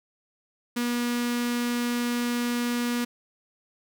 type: tone with notch filter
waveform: sawtooth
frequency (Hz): 240.9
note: B3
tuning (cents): -43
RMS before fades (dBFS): -27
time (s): 0.76-3.05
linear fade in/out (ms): 10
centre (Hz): 650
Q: 1
effects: none